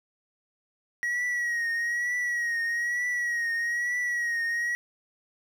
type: tone with vibrato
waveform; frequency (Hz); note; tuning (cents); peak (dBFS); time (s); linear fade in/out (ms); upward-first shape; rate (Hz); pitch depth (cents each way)
triangle; 1905; A#6; +37; -24; 1.03-4.75; 0; triangle; 1.1; 57
effects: 10-bit